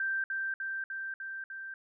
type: tone with echo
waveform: sine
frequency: 1568 Hz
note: G6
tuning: in tune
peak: -29 dBFS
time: 0-0.24 s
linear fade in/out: 2 ms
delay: 300 ms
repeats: 5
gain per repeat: -2 dB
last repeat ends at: 1.74 s
effects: none